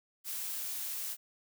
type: noise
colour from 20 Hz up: blue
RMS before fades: -38 dBFS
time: 0.24-1.17 s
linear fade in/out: 50 ms
effects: none